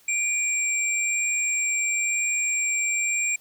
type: tone pair together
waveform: sine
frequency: 2355 / 7477 Hz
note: D7 / A#8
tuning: +4 / +4 cents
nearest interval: octave + minor sixth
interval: 2000 cents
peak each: -24 dBFS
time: 0.08-3.36 s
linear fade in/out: 5 ms
effects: tanh soft clip ceiling -15 dBFS + white hiss -57 dBFS RMS until 3.4 s